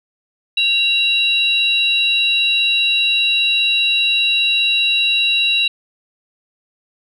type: tone pair together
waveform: sine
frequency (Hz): 2761 / 3905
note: F7 / B7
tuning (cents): -20 / -20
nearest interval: tritone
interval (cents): 600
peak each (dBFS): -15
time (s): 0.57-5.68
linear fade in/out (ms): 5
effects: tanh soft clip ceiling -5 dBFS